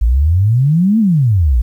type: exponential two-way sweep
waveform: sine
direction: up then down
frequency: 53.1 to 231 to 53.1 Hz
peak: -8 dBFS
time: 0.01-1.62 s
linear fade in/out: 10 ms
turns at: 0.99 s
effects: 8-bit